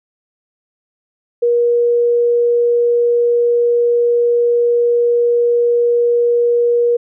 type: tone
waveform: sine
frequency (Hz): 476.6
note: A#4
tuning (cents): +38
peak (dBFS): -10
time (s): 1.42-6.97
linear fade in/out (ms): 10
effects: none